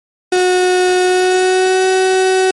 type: tone with pitch glide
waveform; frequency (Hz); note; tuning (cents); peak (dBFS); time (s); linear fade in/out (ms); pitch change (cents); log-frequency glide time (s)
35% pulse; 365 to 375.9; F#4 to F#4; -24 to +27; -8; 0.32-2.51; 5; +51; 1.01-1.86
effects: MP3 48 kbps